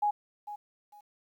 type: tone with echo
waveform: sine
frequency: 830.6 Hz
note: G#5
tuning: in tune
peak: -24 dBFS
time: 0.02-0.11 s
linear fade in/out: 10 ms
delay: 450 ms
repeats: 2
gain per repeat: -13 dB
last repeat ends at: 1.01 s
effects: 11-bit